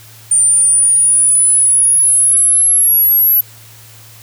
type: linear sweep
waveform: sine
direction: up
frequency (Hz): 9010 to 11730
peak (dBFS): -7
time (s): 0.31-3.41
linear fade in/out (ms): 5
effects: added 111 Hz sine -40 dBFS peak until 4.22 s + white hiss -40 dBFS RMS until 4.22 s